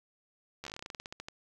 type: slowing click train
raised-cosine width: 0.2 ms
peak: -24 dBFS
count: 18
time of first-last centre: 0.64-1.285 s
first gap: 12 ms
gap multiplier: 1.13
effects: 10-bit